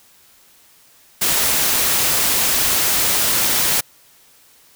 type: noise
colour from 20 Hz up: white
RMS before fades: -17 dBFS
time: 1.21-3.81 s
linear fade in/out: 10 ms
effects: white hiss -51 dBFS RMS until 4.75 s

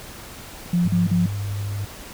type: tone bursts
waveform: sine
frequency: 174.61 Hz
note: F3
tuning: in tune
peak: -16 dBFS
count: 3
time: 0.73-1.262 s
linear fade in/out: 5 ms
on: 150 ms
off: 41 ms
type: tone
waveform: sine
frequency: 101.3 Hz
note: G#2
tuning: 43 cents flat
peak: -24 dBFS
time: 0.85-1.85 s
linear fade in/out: 5 ms
effects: pink hiss -39 dBFS RMS until 2.13 s

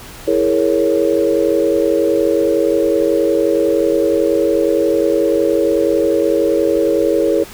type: chord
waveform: sine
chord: A# half-diminished seventh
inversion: second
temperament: equal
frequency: 329.6 / 415.3 / 466.2 / 554.4 Hz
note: E4 / G#4 / A#4 / C#5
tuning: 0 / 0 / 0 / 0 cents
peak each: -17 dBFS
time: 0.27-7.44 s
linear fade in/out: 10 ms
effects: pink hiss -35 dBFS RMS until 7.53 s

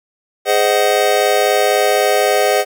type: chord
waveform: square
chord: Ab dominant seventh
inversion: none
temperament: just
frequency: 415.3 / 519.1 / 623 / 747.5 Hz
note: Ab4 / C5 / Eb5 / Gb5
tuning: 0 / -14 / +2 / +17 cents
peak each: -18 dBFS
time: 0.45-2.65 s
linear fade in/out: 50 ms
effects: none

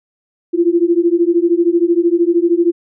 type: beating tone pair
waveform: sine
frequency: 336.4 / 349.4 Hz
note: E4 / F4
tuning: +35 / +1 cents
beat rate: 13 Hz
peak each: -13 dBFS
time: 0.53-2.72 s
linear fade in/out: 20 ms
effects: none

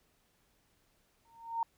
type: tone with exponential growth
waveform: sine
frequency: 919 Hz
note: A#5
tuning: 25 cents flat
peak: -27 dBFS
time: 1.25-1.63 s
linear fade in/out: 2 ms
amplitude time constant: 82 ms
effects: pink hiss -72 dBFS RMS until 1.77 s

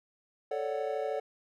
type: chord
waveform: triangle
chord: D major seventh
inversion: second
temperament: equal with one note detuned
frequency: 440 / 554.4 / 587.3 / 743.8 Hz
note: A4 / C#5 / D5 / F#5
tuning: 0 / 0 / 0 / +9 cents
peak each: -33 / -34 / -35 / -36 dBFS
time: 0.51-1.2 s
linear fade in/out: 5 ms
effects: none

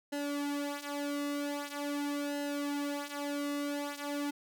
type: tone with flanger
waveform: sawtooth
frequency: 287.7 Hz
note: D4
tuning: 36 cents flat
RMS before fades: -36 dBFS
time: 0.12-4.31 s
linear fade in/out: 10 ms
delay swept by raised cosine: 0.85 to 4.75 ms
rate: 0.44 Hz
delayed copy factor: -0.75
effects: none

